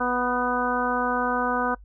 harmonic tone with a mistuned harmonic, 246.9 Hz, B3, in tune, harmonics 1 / 2 / 3 / 4 / 5 / 6, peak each -29 / -29 / -29 / -29 / -29 / -29 dBFS, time 0-1.75 s, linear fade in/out 10 ms, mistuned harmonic 6, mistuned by +22 cents, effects noise-tail reverb RT60 0.1 s tail -22 dB re dry + added 50 Hz sine -44 dBFS peak until 1.84 s

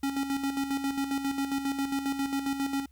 square tone with tremolo, 275.4 Hz, C#4, 11 cents flat, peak -27 dBFS, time 0.03-2.86 s, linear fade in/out 5 ms, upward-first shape square, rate 7.4 Hz, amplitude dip 55%, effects added 68 Hz sine -56 dBFS peak until 2.91 s + white hiss -72 dBFS RMS until 2.91 s

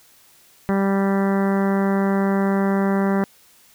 harmonic tone, 196 Hz, G3, in tune, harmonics 1 / 2 / 3 / 4 / 5 / 6 / 7 / 8 / 9 / 10, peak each -18 / -24 / -28 / -30 / -32 / -34 / -35 / -36 / -37 / -38 dBFS, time 0.69-3.24 s, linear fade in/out 0 ms, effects white hiss -53 dBFS RMS until 3.74 s

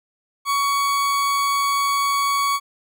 40% pulse tone, 1122 Hz, C#6, 21 cents sharp, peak -17 dBFS, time 0.45-2.6 s, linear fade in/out 50 ms, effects none

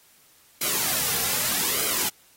white noise with flanger, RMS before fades -25 dBFS, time 0.61-2.09 s, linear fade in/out 5 ms, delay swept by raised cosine 1.1 to 3.3 ms, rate 0.82 Hz, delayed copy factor -0.65, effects white hiss -57 dBFS RMS until 2.36 s + AAC 48 kbps

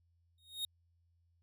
45% pulse tone with exponential growth, 3729 Hz, A#7, in tune, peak -33 dBFS, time 0.38-0.65 s, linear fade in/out 2 ms, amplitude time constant 57 ms, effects added 85 Hz sine -70 dBFS peak until 1.42 s

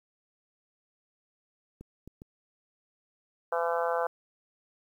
clicks, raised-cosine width 3 ms, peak -32 dBFS, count 3, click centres 1.81 / 2.076 / 2.219 s
harmonic tone, 168.9 Hz, E3, 42 cents sharp, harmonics 3 / 4 / 5 / 6 / 7 / 8 / 9, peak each -30 / -32 / -34 / -36 / -37 / -38 / -39 dBFS, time 3.52-4.07 s, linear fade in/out 5 ms
effects 10-bit

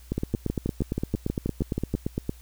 two click trains, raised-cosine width 3 ms, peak -13 / -13 dBFS, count 12 / 20, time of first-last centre 0.18-1.94 / 0.12-2.294 s, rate 6.25 / 8.74 Hz, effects added 60 Hz sine -46 dBFS peak until 2.41 s + white hiss -56 dBFS RMS until 2.41 s

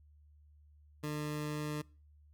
20% pulse tone, 150.1 Hz, D3, 38 cents sharp, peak -31 dBFS, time 1.03-1.82 s, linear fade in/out 10 ms, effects noise-tail reverb RT60 0.4 s tail -24 dB re dry + added 74 Hz sine -59 dBFS peak until 2.33 s

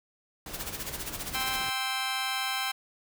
pink noise, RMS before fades -41 dBFS, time 0.46-1.7 s, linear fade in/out 2 ms
white noise with tremolo, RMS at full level -35 dBFS, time 0.53-1.57 s, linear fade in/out 10 ms, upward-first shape sine, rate 15 Hz, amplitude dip 100%
15% pulse chord, C major, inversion second, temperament just, 784.9 / 1046.5 / 1308.1 Hz, G5 / C6 / E6, +2 / 0 / -14 cents, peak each -26 / -28 / -30 dBFS, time 1.34-2.72 s, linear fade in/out 10 ms
effects none

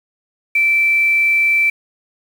sine tone with quantisation, 2332 Hz, D7, 13 cents flat, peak -11 dBFS, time 0.55-1.7 s, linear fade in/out 5 ms, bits 6, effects none

